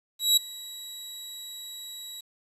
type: tone with ADSR envelope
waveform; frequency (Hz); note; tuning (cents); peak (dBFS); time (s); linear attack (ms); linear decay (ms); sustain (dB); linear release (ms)
sawtooth; 3878; B7; -32; -13; 0.19-2.21; 180; 8; -22; 9
effects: resampled to 32000 Hz + 9-bit